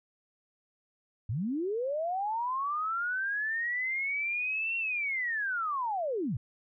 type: linear two-way sweep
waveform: sine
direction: up then down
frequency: 92 to 2739 to 92 Hz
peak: -29 dBFS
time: 1.29-6.37 s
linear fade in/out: 5 ms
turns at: 4.77 s
effects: none